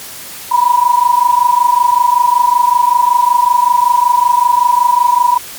sine tone pair together, 962.5 / 987.8 Hz, B5 / B5, -45 / 0 cents, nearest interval unison, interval 45 cents, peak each -10 dBFS, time 0.51-5.38 s, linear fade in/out 10 ms, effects white hiss -29 dBFS RMS until 5.58 s + MP3 96 kbps

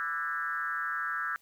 sine tone with frequency modulation, 1480 Hz, F#6, in tune, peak -30 dBFS, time 0-1.36 s, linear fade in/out 0 ms, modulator 153 Hz, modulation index 1.7, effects white hiss -66 dBFS RMS until 1.41 s

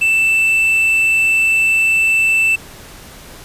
triangle tone with quantisation, 2655 Hz, E7, 12 cents sharp, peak -9 dBFS, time 0.01-2.56 s, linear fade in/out 10 ms, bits 6, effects pink hiss -37 dBFS RMS until 3.44 s + resampled to 32000 Hz

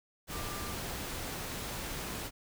sine tone in noise, 1186 Hz, D6, 17 cents sharp, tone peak -45 dBFS, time 0.3-0.76 s, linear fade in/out 50 ms, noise pink, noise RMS -39 dBFS, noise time 0.27-2.31 s, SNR -9 dB, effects none

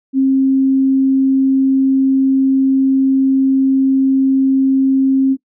sine tone, 267.4 Hz, C4, 38 cents sharp, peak -9 dBFS, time 0.13-5.37 s, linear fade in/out 50 ms, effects noise-tail reverb RT60 0.1 s tail -19 dB re dry

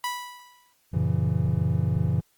sawtooth tone with exponential decay, 984 Hz, B5, 7 cents flat, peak -21 dBFS, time 0.04-0.73 s, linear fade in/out 1 ms, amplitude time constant 150 ms
triangle chord, F# dominant seventh, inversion none, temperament just, 92.5 / 115.62 / 138.75 / 166.5 Hz, F#2 / A#2 / C#3 / E3, 0 / -14 / +2 / +18 cents, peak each -25 dBFS, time 0.93-2.21 s, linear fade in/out 10 ms
effects white hiss -66 dBFS RMS until 2.37 s + Opus 24 kbps

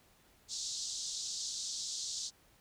white band-pass noise, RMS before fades -40 dBFS, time 0.48-2.31 s, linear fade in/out 50 ms, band 3700 to 7400 Hz, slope 48 dB/octave, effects pink hiss -66 dBFS RMS until 2.6 s

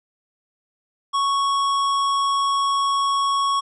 sine tone with tanh clipping, 1108.7 Hz, C#6, in tune, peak -20 dBFS, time 1.13-3.61 s, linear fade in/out 20 ms, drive 16 dB, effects resampled to 24000 Hz

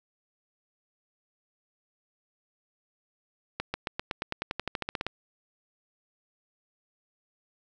accelerating click train, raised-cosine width 0.3 ms, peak -14 dBFS, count 17, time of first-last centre 3.6-5.066 s, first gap 140 ms, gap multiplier 0.94, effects none

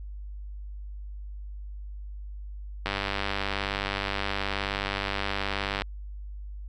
click train, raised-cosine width 0.3 ms, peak -12 dBFS, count 294, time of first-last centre 2.86-5.82 s, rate 99 Hz, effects added 50 Hz sine -36 dBFS peak until 6.68 s

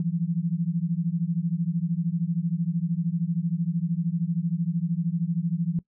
sine beating tone pair, 163.4 / 176.4 Hz, E3 / F3, -15 / +18 cents, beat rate 13 Hz, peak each -26 dBFS, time 0-5.79 s, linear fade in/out 2 ms, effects noise-tail reverb RT60 0.1 s tail -20 dB re dry

